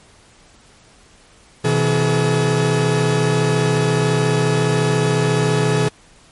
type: tone cluster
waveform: 40% pulse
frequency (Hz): 127.8 / 162.1 / 425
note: C3 / E3 / G#4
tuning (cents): -40 / -29 / +40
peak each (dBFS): -18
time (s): 1.64-5.89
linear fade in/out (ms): 10
effects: pink hiss -49 dBFS RMS until 6.31 s + MP3 48 kbps